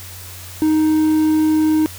triangle tone, 311.1 Hz, D#4, in tune, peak -10 dBFS, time 0.62-1.86 s, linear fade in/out 0 ms, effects added 91 Hz sine -36 dBFS peak until 1.98 s + white hiss -36 dBFS RMS until 1.98 s

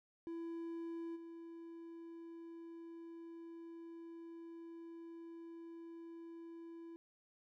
triangle tone with level steps, 333.7 Hz, E4, 21 cents sharp, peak -40 / -47 dBFS, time 0.27-6.96 s, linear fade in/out 0 ms, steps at 1.15 s, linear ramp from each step 20 ms, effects none

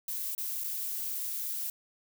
violet noise with dropouts, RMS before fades -35 dBFS, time 0.08-1.7 s, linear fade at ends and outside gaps 2 ms, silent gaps 0.35-0.379 / 0.638-0.642 s, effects none

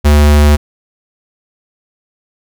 square tone, 73.9 Hz, D2, 11 cents sharp, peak -5 dBFS, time 0.04-0.57 s, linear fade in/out 20 ms, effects none

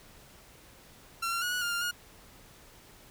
sawtooth tone with pitch steps, 1361 / 1375 / 1451 / 1468 / 1408 / 1396 / 1436 Hz, F6 / F6 / F#6 / F#6 / F6 / F6 / F6, -45 / -27 / -34 / -14 / +14 / -1 / +48 cents, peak -26 dBFS, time 1.22-1.913 s, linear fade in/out 10 ms, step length 99 ms, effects pink hiss -55 dBFS RMS until 3.1 s

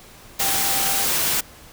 sine tone in noise, 784 Hz, G5, in tune, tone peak -29 dBFS, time 0.4-1.05 s, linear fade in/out 10 ms, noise white, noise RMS -21 dBFS, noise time 0.39-1.41 s, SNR -11 dB, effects pink hiss -45 dBFS RMS until 1.72 s

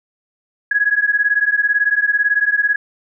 sine beating tone pair, 1661.2 / 1679.2 Hz, G#6 / G#6, 0 / +19 cents, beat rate 18 Hz, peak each -16 dBFS, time 0.71-2.76 s, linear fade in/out 5 ms, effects none

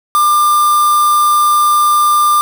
triangle tone with quantisation, 1195 Hz, D6, 30 cents sharp, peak -6 dBFS, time 0.15-2.41 s, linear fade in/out 0 ms, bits 3, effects none

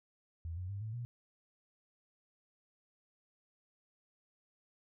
sine tone with pitch steps, 83 / 91.04 / 99.85 / 109.52 / 120.12 Hz, E2 / F#2 / G2 / A2 / B2, +12 / -28 / +32 / -8 / -48 cents, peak -38 dBFS, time 0.45-1.05 s, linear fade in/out 0 ms, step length 120 ms, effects none

